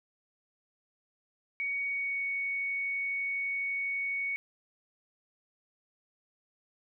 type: tone with pitch glide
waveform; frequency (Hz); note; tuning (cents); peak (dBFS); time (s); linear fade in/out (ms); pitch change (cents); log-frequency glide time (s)
sine; 2241 to 2227; C#7 to C#7; +18 to +7; -30; 1.6-4.36; 0; -11; 1.86-2.24
effects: none